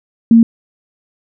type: tone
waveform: sine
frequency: 229.3 Hz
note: A#3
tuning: 28 cents flat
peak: -3 dBFS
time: 0.31-0.43 s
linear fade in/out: 2 ms
effects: none